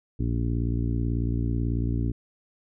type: harmonic tone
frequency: 58.2 Hz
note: A#1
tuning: 2 cents flat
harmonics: 1 / 2 / 3 / 4 / 5 / 6 / 7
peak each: -27 / -27 / -39 / -33 / -33 / -41 / -43 dBFS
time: 0.19-2.12 s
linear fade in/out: 10 ms
effects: none